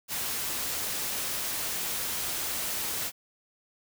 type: noise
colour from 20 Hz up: white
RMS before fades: -32 dBFS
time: 0.08-3.12 s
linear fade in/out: 50 ms
effects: none